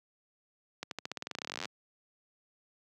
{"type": "accelerating click train", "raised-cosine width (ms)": 0.2, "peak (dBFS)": -19, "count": 26, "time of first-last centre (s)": [0.83, 1.655], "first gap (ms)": 82, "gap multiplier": 0.91, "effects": ["high-pass 150 Hz 12 dB/octave"]}